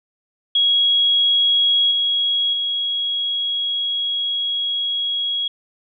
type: tone with level steps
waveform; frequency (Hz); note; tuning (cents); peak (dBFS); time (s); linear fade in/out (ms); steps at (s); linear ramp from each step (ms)
sine; 3314; G#7; -4; -13 / -16 / -19; 0.55-5.48; 5; 1.91 / 2.53; 5
effects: none